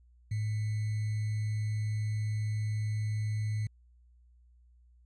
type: tone with sample-and-hold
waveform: sine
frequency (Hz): 107.2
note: A2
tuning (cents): -45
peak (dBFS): -29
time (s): 0.31-3.67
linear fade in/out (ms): 5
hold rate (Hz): 2100
effects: added 60 Hz sine -58 dBFS peak until 5.05 s + resampled to 22050 Hz